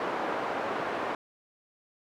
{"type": "band-pass noise", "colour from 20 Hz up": "pink", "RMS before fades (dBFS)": -32, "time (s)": [0, 1.15], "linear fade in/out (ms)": 2, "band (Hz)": [440, 1300], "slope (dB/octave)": 12, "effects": []}